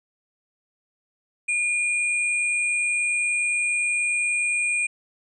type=tone pair together; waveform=sine; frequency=2429 / 8170 Hz; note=D#7 / C9; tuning=-42 / -42 cents; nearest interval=octave + major sixth; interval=2100 cents; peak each=-21 / -31 dBFS; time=1.48-4.87 s; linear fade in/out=10 ms; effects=none